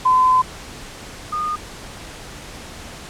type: tone pair in turn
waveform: sine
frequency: 1021 / 1224.7 Hz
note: C6 / D#6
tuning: -43 / -28 cents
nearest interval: minor third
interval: 315 cents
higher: second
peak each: -11 / -20 dBFS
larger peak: first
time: 0.05-0.42 / 1.32-1.56 s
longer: first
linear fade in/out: 10 ms
effects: pink hiss -36 dBFS RMS until 3.09 s + low-pass 9000 Hz 12 dB/octave